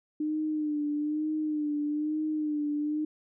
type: tone with vibrato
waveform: sine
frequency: 301.9 Hz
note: D4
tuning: 48 cents sharp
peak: -27 dBFS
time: 0.2-3.05 s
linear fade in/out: 5 ms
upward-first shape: sine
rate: 1.1 Hz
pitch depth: 44 cents each way
effects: none